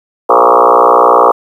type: tone with frequency modulation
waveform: sine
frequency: 821 Hz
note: G#5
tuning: 20 cents flat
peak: -3 dBFS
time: 0.29-1.32 s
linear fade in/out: 10 ms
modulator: 59.6 Hz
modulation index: 6.9
effects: 7-bit